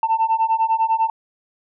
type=beating tone pair; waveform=sine; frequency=890 / 900 Hz; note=A5 / A5; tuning=+20 / +39 cents; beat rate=10 Hz; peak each=-18 / -17 dBFS; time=0.03-1.1 s; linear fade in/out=2 ms; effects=tanh soft clip ceiling -11 dBFS